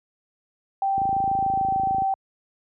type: tone with pitch glide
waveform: sine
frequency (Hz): 782 to 774.8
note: G5 to G5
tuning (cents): -4 to -20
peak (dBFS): -20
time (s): 0.82-2.14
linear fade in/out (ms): 2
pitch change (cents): -16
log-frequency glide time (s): 1.33-1.73
type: click train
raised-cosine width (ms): 3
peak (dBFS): -21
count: 29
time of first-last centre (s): 0.98-2.021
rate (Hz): 26.9
effects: high-pass 60 Hz 12 dB/octave